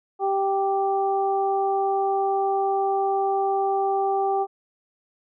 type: harmonic tone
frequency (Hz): 391.4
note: G4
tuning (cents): -3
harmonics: 1 / 2 / 3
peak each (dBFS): -24 / -22 / -34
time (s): 0.19-4.47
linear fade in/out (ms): 50
effects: none